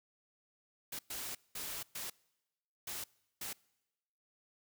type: noise bursts at uneven times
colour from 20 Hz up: white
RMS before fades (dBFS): -42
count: 6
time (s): 0.92-0.99 / 1.1-1.35 / 1.55-1.83 / 1.95-2.1 / 2.87-3.04 / 3.41-3.53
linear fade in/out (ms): 5
effects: noise-tail reverb RT60 1.0 s tail -25 dB re dry